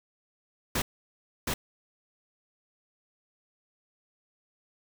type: noise with echo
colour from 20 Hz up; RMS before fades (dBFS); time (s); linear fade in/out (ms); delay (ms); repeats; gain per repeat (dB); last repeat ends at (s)
pink; -28; 0.75-0.82; 5; 720; 1; -2; 1.54
effects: none